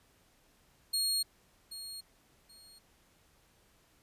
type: tone with echo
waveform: sawtooth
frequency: 4275 Hz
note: C8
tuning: 36 cents sharp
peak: -26 dBFS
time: 0.93-1.23 s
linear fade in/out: 10 ms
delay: 780 ms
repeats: 2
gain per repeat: -13 dB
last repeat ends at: 2.79 s
effects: pink hiss -67 dBFS RMS until 4.02 s + resampled to 32000 Hz